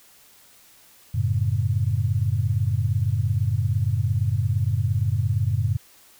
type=chord; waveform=sine; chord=F# minor; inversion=none; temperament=equal; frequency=92.5 / 110 / 138.59 Hz; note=F#2 / A2 / C#3; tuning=0 / 0 / 0 cents; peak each=-24 / -22 / -27 dBFS; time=1.14-5.77 s; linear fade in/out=10 ms; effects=white hiss -53 dBFS RMS until 6.19 s